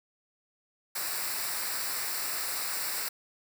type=noise with comb filter; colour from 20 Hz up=white; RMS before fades=-33 dBFS; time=0.95-3.09 s; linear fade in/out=10 ms; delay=0.31 ms; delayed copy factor=-0.7; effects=none